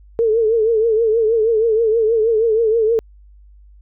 sine tone with vibrato, 447.2 Hz, A4, 28 cents sharp, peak -12 dBFS, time 0.19-2.99 s, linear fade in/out 0 ms, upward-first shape triangle, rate 6.3 Hz, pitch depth 95 cents each way, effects added 50 Hz sine -42 dBFS peak until 3.81 s

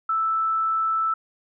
sine tone, 1318.5 Hz, E6, in tune, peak -20 dBFS, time 0.09-1.14 s, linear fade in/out 5 ms, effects none

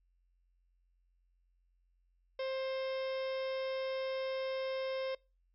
harmonic tone, 528 Hz, C5, 16 cents sharp, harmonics 1 / 2 / 3 / 4 / 5 / 6 / 7 / 8 / 9 / 10, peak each -35 / -48 / -53 / -49 / -54 / -53 / -53 / -65 / -60 / -55 dBFS, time 2.39-5.15 s, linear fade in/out 5 ms, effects noise-tail reverb RT60 0.3 s tail -25 dB re dry + added 44 Hz sine -70 dBFS peak until 5.54 s

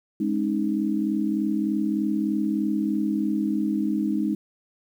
sine chord, Ab suspended fourth, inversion none, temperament equal with one note detuned, 207.7 / 270.9 / 311.1 Hz, Ab3 / Db4 / Eb4, 0 / -40 / 0 cents, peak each -25 / -29 / -25 dBFS, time 0.2-4.35 s, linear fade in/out 5 ms, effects 9-bit

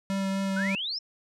square tone with vibrato, 194.2 Hz, G3, 16 cents flat, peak -27 dBFS, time 0.1-0.75 s, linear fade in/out 0 ms, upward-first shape triangle, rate 4 Hz, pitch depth 12 cents each way
sine exponential sweep, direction up, 1421 to 5490 Hz, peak -29 dBFS, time 0.56-0.99 s, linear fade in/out 10 ms
effects low-pass 9000 Hz 12 dB/octave

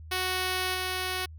5% pulse tone with level steps, 370 Hz, F#4, in tune, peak -16 / -18 dBFS, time 0.11-1.26 s, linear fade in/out 10 ms, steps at 0.74 s, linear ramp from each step 10 ms, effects added 79 Hz sine -42 dBFS peak until 1.38 s

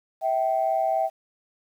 sine tone pair together, 650.3 / 774 Hz, E5 / G5, -24 / -22 cents, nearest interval minor third, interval 302 cents, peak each -23 dBFS, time 0.21-1.1 s, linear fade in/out 50 ms, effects tanh soft clip ceiling -13 dBFS + 9-bit

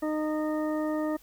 harmonic tone, 307.4 Hz, D#4, 21 cents flat, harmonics 1 / 2 / 3 / 4 / 6, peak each -28 / -32 / -41 / -40 / -44 dBFS, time 0.02-1.17 s, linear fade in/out 10 ms, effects added 41 Hz sine -59 dBFS peak until 1.22 s + white hiss -59 dBFS RMS until 1.22 s

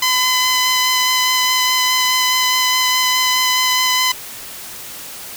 10% pulse tone with vibrato, 1014 Hz, B5, 45 cents sharp, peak -5 dBFS, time 0.02-4.12 s, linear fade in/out 5 ms, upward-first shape sine, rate 4.8 Hz, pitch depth 10 cents each way, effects white hiss -32 dBFS RMS until 5.36 s

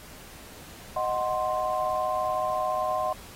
sine chord, C diminished, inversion first, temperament equal, 622.3 / 740 / 1046.5 Hz, Eb5 / Gb5 / C6, 0 / 0 / 0 cents, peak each -29 dBFS, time 0.96-3.13 s, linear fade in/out 5 ms, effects pink hiss -47 dBFS RMS until 3.35 s + AAC 48 kbps

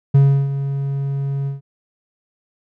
triangle tone with ADSR envelope, 138.59 Hz, C#3, in tune, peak -5 dBFS, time 0.14-1.61 s, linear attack 10 ms, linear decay 330 ms, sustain -12 dB, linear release 140 ms, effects none

